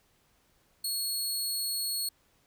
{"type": "tone", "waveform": "20% pulse", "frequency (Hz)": 4339, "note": "C#8", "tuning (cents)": -38, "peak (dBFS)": -24, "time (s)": [0.84, 2.09], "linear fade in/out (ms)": 5, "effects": ["pink hiss -68 dBFS RMS until 2.46 s"]}